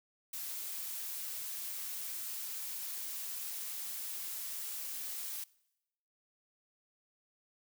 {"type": "noise", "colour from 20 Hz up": "blue", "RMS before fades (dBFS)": -41, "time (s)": [0.33, 5.44], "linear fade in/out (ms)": 5, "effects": ["noise-tail reverb RT60 0.9 s tail -23 dB re dry"]}